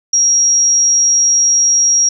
sine tone, 5650 Hz, F8, 19 cents sharp, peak -8 dBFS, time 0.13-2.09 s, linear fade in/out 5 ms, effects 8-bit

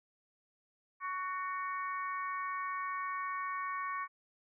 harmonic tone with a mistuned harmonic, 372.1 Hz, F#4, 10 cents sharp, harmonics 3 / 4 / 5 / 6, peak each -36 / -47 / -44 / -46 dBFS, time 1-4.08 s, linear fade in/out 50 ms, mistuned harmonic 5, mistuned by -24 cents, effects none

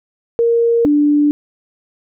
sine tone pair in turn, 466.2 / 293.7 Hz, A#4 / D4, 0 / 0 cents, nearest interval minor sixth, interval 800 cents, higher first, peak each -10 / -9 dBFS, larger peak second, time 0.39-0.85 / 0.85-1.31 s, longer neither, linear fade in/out 0 ms, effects none

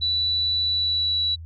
sine tone with pitch glide, 3956 to 3929 Hz, B7 to B7, +2 to -10 cents, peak -20 dBFS, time 0.01-1.36 s, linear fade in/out 20 ms, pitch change -12 cents, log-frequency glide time 0.63-1.2 s, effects added 82 Hz sine -35 dBFS peak until 1.45 s

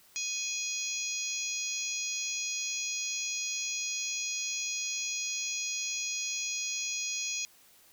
harmonic tone, 830.6 Hz, G#5, in tune, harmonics 3 / 4 / 5 / 6 / 7 / 8, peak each -38 / -42 / -42 / -42 / -41 / -35 dBFS, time 0.16-7.45 s, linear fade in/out 0 ms, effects white hiss -60 dBFS RMS until 7.92 s

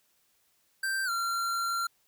square tone with pitch glide, 1568 to 1372.9 Hz, G6 to F6, 0 to -30 cents, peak -29 dBFS, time 0.83-1.87 s, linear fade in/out 5 ms, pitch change -230 cents, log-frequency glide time 1.05-1.1 s, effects white hiss -70 dBFS RMS until 2.07 s

